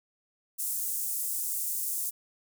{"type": "high-pass noise", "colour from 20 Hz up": "pink", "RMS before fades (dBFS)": -32, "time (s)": [0.58, 2.11], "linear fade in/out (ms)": 20, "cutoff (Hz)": 8200, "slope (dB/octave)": 24, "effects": []}